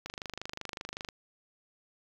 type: click train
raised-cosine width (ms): 0.2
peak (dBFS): -20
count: 27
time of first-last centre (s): 0.06-1.088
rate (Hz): 25.3
effects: low-pass 7000 Hz 12 dB/octave + 8-bit